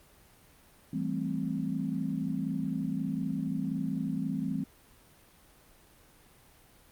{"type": "chord", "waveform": "sine", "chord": "A minor seventh", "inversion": "second", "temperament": "equal", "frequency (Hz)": [164.81, 196, 220, 261.6], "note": ["E3", "G3", "A3", "C4"], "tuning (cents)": [0, 0, 0, 0], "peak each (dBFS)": [-35, -35, -37, -34], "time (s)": [0.93, 4.64], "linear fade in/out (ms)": 5, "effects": ["pink hiss -59 dBFS RMS until 6.91 s", "Opus 32 kbps"]}